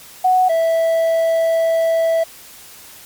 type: tone pair in turn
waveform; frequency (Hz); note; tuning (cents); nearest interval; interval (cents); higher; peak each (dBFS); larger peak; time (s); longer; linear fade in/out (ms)
sine / triangle; 740 / 657.2; F#5 / E5; 0 / -5; major second; 205; first; -10 / -11; first; 0.24-0.49 / 0.49-2.24; second; 10
effects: white hiss -40 dBFS RMS until 3.05 s + MP3 96 kbps